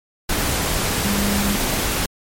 sine tone in noise, 201.7 Hz, G3, 50 cents sharp, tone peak -20 dBFS, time 1.04-1.56 s, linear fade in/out 5 ms, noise pink, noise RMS -21 dBFS, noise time 0.29-2.06 s, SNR -2 dB, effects MP3 64 kbps

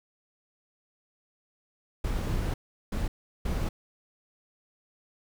brown noise bursts at uneven times, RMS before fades -29 dBFS, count 3, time 2.04-2.54 / 2.92-3.08 / 3.45-3.69 s, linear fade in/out 5 ms, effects none

